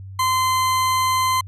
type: tone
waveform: 40% pulse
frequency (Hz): 1033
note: C6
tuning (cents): -22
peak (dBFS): -16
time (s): 0.19-1.41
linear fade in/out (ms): 5
effects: added 96 Hz sine -33 dBFS peak until 1.47 s + resampled to 32000 Hz

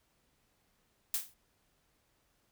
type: noise with exponential decay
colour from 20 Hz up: blue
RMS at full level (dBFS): -29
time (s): 1.14-1.34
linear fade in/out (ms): 2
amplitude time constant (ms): 43
effects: pink hiss -74 dBFS RMS until 2.51 s

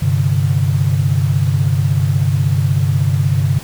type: chord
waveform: sine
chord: G suspended fourth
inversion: none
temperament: just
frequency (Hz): 98 / 130.67 / 147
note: G2 / C3 / D3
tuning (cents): 0 / -2 / +2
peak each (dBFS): -16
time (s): 0.02-3.59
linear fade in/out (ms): 5
effects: pink hiss -34 dBFS RMS until 3.63 s

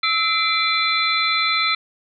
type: tone cluster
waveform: sine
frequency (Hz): 1308 / 2051 / 2354 / 3489 / 4057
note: E6 / C7 / D7 / A7 / B7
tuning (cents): -14 / -35 / +3 / -15 / +46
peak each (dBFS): -22 / -25 / -23 / -26 / -22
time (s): 0.03-1.75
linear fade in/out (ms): 5
effects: none

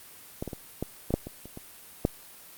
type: clicks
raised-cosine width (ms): 2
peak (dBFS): -18 / -21 / -22 / -16 / -17 / -9 / -23 / -28 / -26 / -9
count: 10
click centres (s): 0.425 / 0.477 / 0.532 / 0.826 / 1.106 / 1.14 / 1.27 / 1.456 / 1.574 / 2.051
effects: white hiss -49 dBFS RMS until 2.57 s + Opus 32 kbps

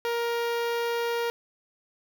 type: tone with notch filter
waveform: sawtooth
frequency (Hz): 469.7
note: A#4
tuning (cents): +13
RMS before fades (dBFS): -28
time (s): 0.05-1.3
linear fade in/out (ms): 0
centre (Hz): 8200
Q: 0.76
effects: 9-bit

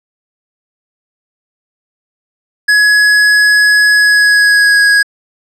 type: tone with pitch glide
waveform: square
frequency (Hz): 1683 to 1655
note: G#6 to G#6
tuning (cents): +23 to -6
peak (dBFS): -6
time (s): 2.68-5.03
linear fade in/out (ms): 10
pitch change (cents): -29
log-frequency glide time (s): 3.94-4.81
effects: low-pass 8000 Hz 12 dB/octave

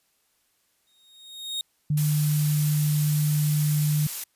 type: tone with exponential growth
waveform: 40% pulse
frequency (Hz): 3729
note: A#7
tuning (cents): 0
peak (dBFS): -24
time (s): 0.87-1.61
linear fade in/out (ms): 1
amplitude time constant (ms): 160
type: tone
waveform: sine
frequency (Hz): 150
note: D3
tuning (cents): +37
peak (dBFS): -20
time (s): 1.9-4.07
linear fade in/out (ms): 5
type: noise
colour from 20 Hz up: blue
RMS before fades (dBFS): -31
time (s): 1.97-4.24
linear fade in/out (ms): 5
effects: white hiss -69 dBFS RMS until 4.35 s + resampled to 32000 Hz

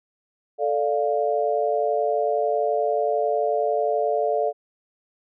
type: chord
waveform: sine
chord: D minor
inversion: second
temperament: equal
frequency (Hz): 440 / 587.3 / 698.5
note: A4 / D5 / F5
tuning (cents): 0 / 0 / 0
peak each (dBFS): -24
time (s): 0.58-4.53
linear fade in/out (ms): 50
effects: none

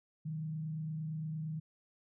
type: tone with frequency modulation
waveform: sine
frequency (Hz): 156.7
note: D#3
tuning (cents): +13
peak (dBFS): -36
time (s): 0.25-1.6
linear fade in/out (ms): 10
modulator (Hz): 28.7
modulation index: 0.33
effects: none

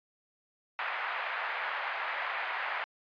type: band-pass noise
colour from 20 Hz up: white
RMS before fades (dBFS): -35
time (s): 0.79-2.84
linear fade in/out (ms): 0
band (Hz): 680 to 2200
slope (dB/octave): 24
effects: resampled to 11025 Hz

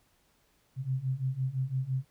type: beating tone pair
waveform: sine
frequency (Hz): 128.1 / 134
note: C3 / C3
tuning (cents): -36 / +42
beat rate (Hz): 5.9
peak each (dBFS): -33 / -31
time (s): 0.76-2.05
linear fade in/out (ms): 50
effects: pink hiss -69 dBFS RMS until 2.1 s

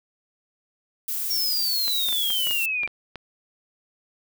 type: noise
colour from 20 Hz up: violet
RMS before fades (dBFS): -28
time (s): 1.08-2.66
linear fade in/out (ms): 5
type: exponential sweep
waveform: sine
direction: down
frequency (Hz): 5588 to 2349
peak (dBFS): -23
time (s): 1.3-2.87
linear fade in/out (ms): 10
type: clicks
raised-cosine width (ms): 0.3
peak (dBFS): -19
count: 9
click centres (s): 1.88 / 2.087 / 2.127 / 2.304 / 2.471 / 2.51 / 2.834 / 2.876 / 3.157
effects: none

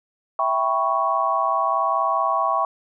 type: chord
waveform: sine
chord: C# half-diminished seventh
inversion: first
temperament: equal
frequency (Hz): 659.3 / 784 / 987.8 / 1108.7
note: E5 / G5 / B5 / C#6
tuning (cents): 0 / 0 / 0 / 0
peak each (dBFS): -25 / -25 / -26 / -21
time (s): 0.39-2.65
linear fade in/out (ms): 2
effects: none

